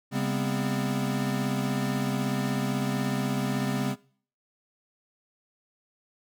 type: tone cluster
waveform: square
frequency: 135.7 / 200.4 / 241.7 / 257.9 Hz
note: C#3 / G3 / B3 / C4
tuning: -36 / +38 / -37 / -25 cents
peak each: -31 / -32 / -35 / -33 dBFS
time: 0.11-3.96 s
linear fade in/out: 50 ms
effects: noise-tail reverb RT60 0.5 s tail -21 dB re dry